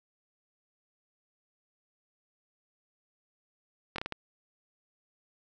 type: slowing click train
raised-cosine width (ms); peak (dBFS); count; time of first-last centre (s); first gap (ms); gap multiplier
0.3; -18; 5; 3.96-4.123; 23; 1.4
effects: none